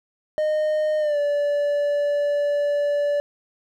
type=tone with pitch glide; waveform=triangle; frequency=614 to 579.5 Hz; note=D#5 to D5; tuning=-23 to -23 cents; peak=-17 dBFS; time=0.38-3.2 s; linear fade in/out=0 ms; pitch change=-100 cents; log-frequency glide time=0.99-1.18 s; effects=none